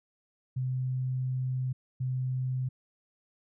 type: tone pair in turn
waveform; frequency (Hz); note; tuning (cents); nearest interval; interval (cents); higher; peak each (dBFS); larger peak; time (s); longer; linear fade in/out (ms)
sine; 128.6 / 128.6; C3 / C3; -30 / -30; unison; 0; neither; -28; neither; 0.56-1.73 / 2-2.69; first; 10
effects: none